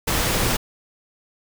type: noise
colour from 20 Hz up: pink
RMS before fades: -21 dBFS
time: 0.07-0.57 s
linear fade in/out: 10 ms
effects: none